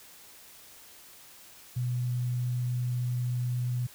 sine tone, 123.47 Hz, B2, in tune, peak -27 dBFS, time 1.76-3.87 s, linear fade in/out 10 ms, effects white hiss -52 dBFS RMS until 3.94 s

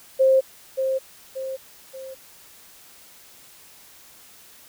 sine tone with echo, 529 Hz, C5, 19 cents sharp, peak -13 dBFS, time 0.19-0.41 s, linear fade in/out 20 ms, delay 580 ms, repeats 3, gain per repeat -7 dB, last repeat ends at 2.15 s, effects white hiss -49 dBFS RMS until 4.68 s

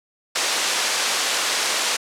white band-pass noise, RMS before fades -22 dBFS, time 0.35-1.97 s, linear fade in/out 10 ms, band 440 to 6600 Hz, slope 12 dB/octave, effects low-pass 11000 Hz 12 dB/octave

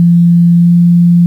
sine tone with pitch glide, 171.6 to 172.89 Hz, F3 to F3, -30 to -17 cents, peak -3 dBFS, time 0-1.26 s, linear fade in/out 0 ms, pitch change +13 cents, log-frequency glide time 0.57-0.71 s, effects 7-bit

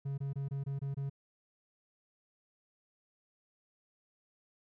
triangle tone bursts, 138.4 Hz, C#3, 2 cents flat, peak -32 dBFS, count 7, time 0.05-1.098 s, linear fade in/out 10 ms, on 130 ms, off 23 ms, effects none

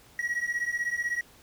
triangle beating tone pair, 1902 / 1918 Hz, A#6 / A#6, +34 / +49 cents, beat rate 16 Hz, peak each -30 / -28 dBFS, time 0.19-1.21 s, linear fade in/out 2 ms, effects pink hiss -56 dBFS RMS until 1.42 s

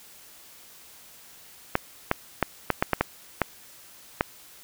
clicks, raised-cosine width 0.5 ms, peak -5 dBFS, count 9, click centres 1.754 / 2.114 / 2.427 / 2.703 / 2.825 / 2.933 / 3.01 / 3.417 / 4.209 s, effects white hiss -50 dBFS RMS until 4.63 s

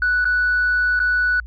sine tone with dropouts, 1480 Hz, F#6, in tune, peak -14 dBFS, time 0.02-1.4 s, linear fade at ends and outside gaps 2 ms, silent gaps 0.245-0.253 / 0.993-1 s, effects tanh soft clip ceiling -12 dBFS + added 58 Hz sine -32 dBFS peak until 1.46 s

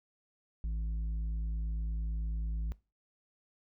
sine tone with tanh clipping, 54.5 Hz, A1, 16 cents flat, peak -33 dBFS, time 0.64-2.72 s, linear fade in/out 0 ms, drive 6 dB, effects noise-tail reverb RT60 0.3 s tail -21 dB re dry

